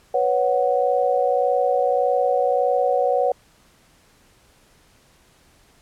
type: chord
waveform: sine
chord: B suspended second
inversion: none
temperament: just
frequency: 493.9 / 555.6 / 740.8 Hz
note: B4 / C#5 / F#5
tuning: 0 / +4 / +2 cents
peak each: -21 dBFS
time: 0.14-3.32 s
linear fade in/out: 5 ms
effects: pink hiss -56 dBFS RMS until 5.81 s + low-pass 12000 Hz 12 dB/octave